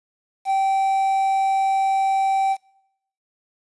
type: tone with quantisation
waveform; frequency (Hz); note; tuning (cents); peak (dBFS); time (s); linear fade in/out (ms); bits
triangle; 776; G5; -18; -15; 0.45-2.57; 50; 7
effects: noise-tail reverb RT60 0.8 s tail -24 dB re dry + resampled to 24000 Hz

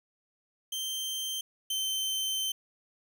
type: tone pair in turn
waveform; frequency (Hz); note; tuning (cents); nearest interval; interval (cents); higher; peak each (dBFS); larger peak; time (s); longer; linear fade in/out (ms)
sawtooth; 3136 / 3096; G7 / G7; 0 / -22; unison; 22; first; -29 / -26; second; 0.72-1.41 / 1.7-2.52; second; 5
effects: none

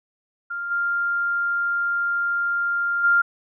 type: tone with level steps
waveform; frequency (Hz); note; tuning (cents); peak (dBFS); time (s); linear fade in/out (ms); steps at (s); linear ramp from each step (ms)
sine; 1396.9; F6; 0; -26 / -20 / -14; 0.5-3.22; 10; 0.7 / 3.03; 20
effects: none

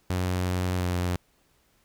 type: tone with pitch glide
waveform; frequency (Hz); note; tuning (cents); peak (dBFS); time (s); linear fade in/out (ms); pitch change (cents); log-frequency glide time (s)
sawtooth; 91 to 89.28; F#2 to F2; -28 to +39; -21; 0.1-1.16; 0; -33; 0.78-0.85
effects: pink hiss -66 dBFS RMS until 1.84 s

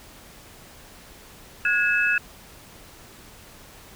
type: tone cluster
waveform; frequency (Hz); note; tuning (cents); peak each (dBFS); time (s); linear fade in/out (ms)
sine; 1447 / 1660 / 2604; F#6 / G#6 / E7; -39 / -1 / -22; -23; 1.65-2.18; 2
effects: pink hiss -47 dBFS RMS until 3.95 s

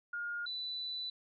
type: tone pair in turn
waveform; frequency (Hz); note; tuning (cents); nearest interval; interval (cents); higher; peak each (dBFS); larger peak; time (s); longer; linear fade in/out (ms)
sine; 1421 / 3981; F6 / B7; +30 / +13; octave + tritone; 1783; second; -36 / -37; first; 0.13-0.46 / 0.46-1.1; second; 5
effects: none

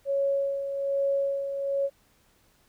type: tone with tremolo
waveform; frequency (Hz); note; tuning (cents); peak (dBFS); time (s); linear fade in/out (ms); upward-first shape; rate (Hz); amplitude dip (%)
sine; 554.4; C#5; 0; -22; 0.05-1.9; 50; sine; 1.2; 55
effects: pink hiss -64 dBFS RMS until 2.68 s

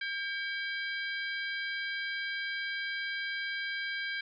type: harmonic tone with a mistuned harmonic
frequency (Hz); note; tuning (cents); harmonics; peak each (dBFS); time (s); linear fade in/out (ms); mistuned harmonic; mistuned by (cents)
800; G5; +35; 2 / 3 / 4 / 5 / 6; -35 / -39 / -43 / -45 / -48; 0.01-4.21; 5; 3; -87
effects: none

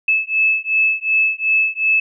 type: beating tone pair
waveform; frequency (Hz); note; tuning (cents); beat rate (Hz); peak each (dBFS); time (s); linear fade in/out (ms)
sine; 2607 / 2609.7; E7 / E7; -20 / -18; 2.7; -17; 0.08-2; 5
effects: none

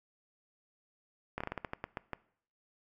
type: slowing click train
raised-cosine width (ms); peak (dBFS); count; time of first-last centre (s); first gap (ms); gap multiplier
0.5; -21; 11; 1.38-2.133; 25; 1.23
effects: noise-tail reverb RT60 0.6 s tail -21 dB re dry

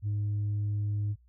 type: tone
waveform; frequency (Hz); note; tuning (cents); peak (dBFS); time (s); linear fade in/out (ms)
sine; 103.6; G#2; -4; -25; 0.02-1.16; 50
effects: tanh soft clip ceiling -26 dBFS + added 60 Hz sine -58 dBFS peak until 1.28 s

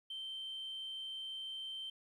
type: tone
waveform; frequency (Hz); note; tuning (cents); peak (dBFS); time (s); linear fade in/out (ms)
sine; 3117; G7; -11; -40; 0.1-1.9; 5
effects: tanh soft clip ceiling -38 dBFS + 12-bit

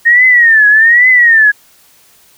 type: tone with vibrato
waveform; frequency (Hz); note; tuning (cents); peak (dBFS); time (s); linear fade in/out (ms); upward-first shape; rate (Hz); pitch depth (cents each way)
sine; 1846; A#6; -17; -3; 0.05-1.52; 20; triangle; 1.2; 180
effects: white hiss -46 dBFS RMS until 2.37 s

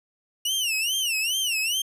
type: tone with vibrato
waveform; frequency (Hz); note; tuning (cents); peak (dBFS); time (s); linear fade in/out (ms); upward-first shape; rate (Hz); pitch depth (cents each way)
sawtooth; 2843; F7; +30; -20; 0.45-1.82; 5; sine; 2.4; 190
effects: resampled to 32000 Hz

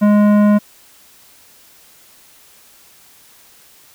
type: tone with tanh clipping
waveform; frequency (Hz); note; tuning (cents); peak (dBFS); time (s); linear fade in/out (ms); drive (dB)
triangle; 207.6; G#3; 0; -10; 0.01-0.59; 20; 18
effects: white hiss -47 dBFS RMS until 3.94 s

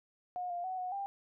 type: tone with pitch steps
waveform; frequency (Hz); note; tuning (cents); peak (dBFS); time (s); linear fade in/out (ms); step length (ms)
sine; 721 / 700 / 747 / 732 / 794; F#5 / F5 / F#5 / F#5 / G5; -45 / +4 / +16 / -19 / +22; -35; 0.36-1.06; 0; 140
effects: none

